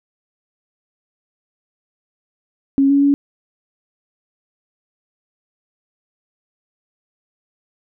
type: tone with pitch steps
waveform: sine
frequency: 274.5 / 280.7 / 282.6 Hz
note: C#4 / C#4 / C#4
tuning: -17 / +22 / +34 cents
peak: -10 dBFS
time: 2.78-3.14 s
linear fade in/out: 0 ms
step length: 120 ms
effects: none